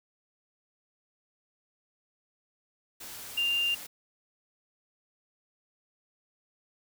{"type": "tone in noise", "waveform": "sine", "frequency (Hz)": 2794, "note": "F7", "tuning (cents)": 0, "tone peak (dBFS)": -25, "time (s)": [3.37, 3.75], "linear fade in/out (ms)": 10, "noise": "white", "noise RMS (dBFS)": -43, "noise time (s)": [3, 3.87], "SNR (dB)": 15, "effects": []}